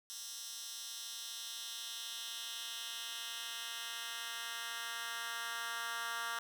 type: tone with high-pass filter sweep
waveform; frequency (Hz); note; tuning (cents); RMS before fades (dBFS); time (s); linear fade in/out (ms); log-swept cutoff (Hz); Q
10% pulse; 232.1; A#3; -7; -43; 0.1-6.39; 0; 5200 to 1400; 1.5
effects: none